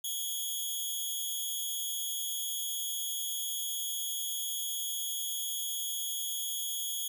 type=tone with amplitude modulation; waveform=10% pulse; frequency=3329 Hz; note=G#7; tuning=3 cents sharp; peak=-21 dBFS; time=0.04-7.08 s; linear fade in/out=5 ms; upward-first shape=sine; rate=236 Hz; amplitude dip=80%; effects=none